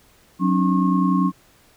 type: tone cluster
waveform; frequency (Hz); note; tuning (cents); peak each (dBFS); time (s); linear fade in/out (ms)
sine; 184.2 / 272.5 / 302.6 / 1083; F#3 / C#4 / D#4 / C#6; -7 / -29 / -48 / -41; -18 / -21 / -25 / -24; 0.39-1.32; 50
effects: pink hiss -55 dBFS RMS until 1.76 s